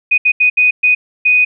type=tone bursts at uneven times; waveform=sine; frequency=2489 Hz; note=D#7; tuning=in tune; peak=-7 dBFS; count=6; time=0.11-0.18 / 0.25-0.32 / 0.4-0.5 / 0.57-0.71 / 0.83-0.95 / 1.25-1.45 s; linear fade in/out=10 ms; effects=none